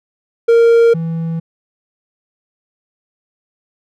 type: tone pair in turn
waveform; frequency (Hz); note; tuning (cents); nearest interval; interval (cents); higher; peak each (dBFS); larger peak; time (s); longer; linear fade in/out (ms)
triangle; 464.1 / 164.45; A#4 / E3; -8 / -4; octave + tritone; 1796; first; -4 / -15; first; 0.48-0.94 / 0.94-1.4; neither; 10
effects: none